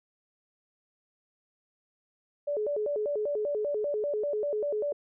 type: tone with vibrato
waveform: sine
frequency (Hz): 496.3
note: B4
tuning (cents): +8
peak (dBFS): -27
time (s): 2.47-4.93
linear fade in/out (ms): 10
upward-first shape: square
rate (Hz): 5.1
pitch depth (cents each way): 270
effects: none